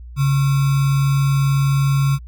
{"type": "tone with sample-and-hold", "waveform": "sine", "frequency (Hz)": 138.59, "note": "C#3", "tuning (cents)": 0, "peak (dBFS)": -13, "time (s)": [0.16, 2.19], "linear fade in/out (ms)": 50, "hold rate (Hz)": 1225, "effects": ["added 60 Hz sine -33 dBFS peak until 2.27 s"]}